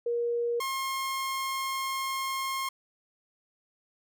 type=tone pair in turn; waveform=sine / sawtooth; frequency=473.6 / 1070.9 Hz; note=A#4 / C6; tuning=+27 / +40 cents; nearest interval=octave + major second; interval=1413 cents; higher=second; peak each=-26 dBFS; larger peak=neither; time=0.06-0.6 / 0.6-2.69 s; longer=second; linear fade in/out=5 ms; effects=none